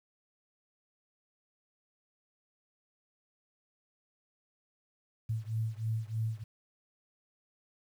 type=beating tone pair; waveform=sine; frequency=110 / 113.2 Hz; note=A2 / A2; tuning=0 / +50 cents; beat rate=3.2 Hz; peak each=-34 / -35 dBFS; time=5.29-6.44 s; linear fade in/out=10 ms; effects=10-bit